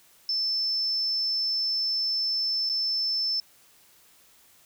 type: tone with dropouts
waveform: sine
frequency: 5290 Hz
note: E8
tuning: 5 cents sharp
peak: -24 dBFS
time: 0.29-3.4 s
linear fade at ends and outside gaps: 1 ms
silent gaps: 2.691-2.697 s
effects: white hiss -58 dBFS RMS until 4.65 s